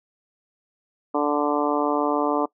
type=harmonic tone; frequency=146.83 Hz; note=D3; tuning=in tune; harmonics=2 / 3 / 4 / 5 / 6 / 7 / 8; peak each=-24 / -26 / -27 / -28 / -29 / -29 / -30 dBFS; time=1.14-2.46 s; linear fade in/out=10 ms; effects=noise-tail reverb RT60 0.1 s tail -21 dB re dry